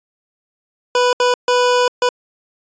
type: tone bursts at uneven times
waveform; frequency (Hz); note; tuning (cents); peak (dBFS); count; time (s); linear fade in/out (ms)
25% pulse; 493.9; B4; 0; -8; 4; 0.95-1.13 / 1.2-1.34 / 1.48-1.88 / 2.02-2.09; 2
effects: resampled to 16000 Hz